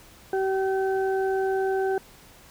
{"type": "harmonic tone", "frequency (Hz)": 383.5, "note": "G4", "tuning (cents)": -38, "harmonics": [1, 2, 4], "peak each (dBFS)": [-23, -29, -35], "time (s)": [0.33, 1.98], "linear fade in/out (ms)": 2, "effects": ["pink hiss -51 dBFS RMS until 2.5 s"]}